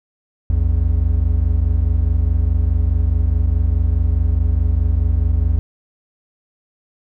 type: tone pair together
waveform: triangle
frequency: 59.23 / 84 Hz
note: A#1 / E2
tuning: +28 / +33 cents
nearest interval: tritone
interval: 605 cents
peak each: -14 dBFS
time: 0.5-5.59 s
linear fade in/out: 0 ms
effects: none